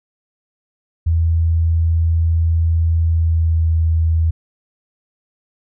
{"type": "tone with pitch glide", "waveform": "sine", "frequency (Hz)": [82.4, 81.31], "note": ["E2", "E2"], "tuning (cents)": [0, -23], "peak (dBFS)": -12, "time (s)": [1.06, 4.31], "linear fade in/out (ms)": 10, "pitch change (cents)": -23, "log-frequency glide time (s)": [3.02, 3.68], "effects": []}